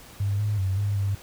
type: tone with pitch steps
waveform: sine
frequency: 100.3 / 104.7 / 95.2 / 101.7 / 99.2 Hz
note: G2 / G#2 / F#2 / G#2 / G2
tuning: +40 / +15 / +50 / -36 / +21 cents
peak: -22 dBFS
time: 0.2-1.15 s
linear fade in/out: 5 ms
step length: 190 ms
effects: pink hiss -47 dBFS RMS until 1.22 s